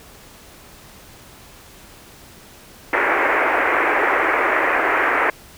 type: band-pass noise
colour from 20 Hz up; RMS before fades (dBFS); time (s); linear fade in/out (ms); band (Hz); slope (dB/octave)
white; -18; 2.93-5.3; 2; 300 to 2200; 48
effects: pink hiss -44 dBFS RMS until 5.57 s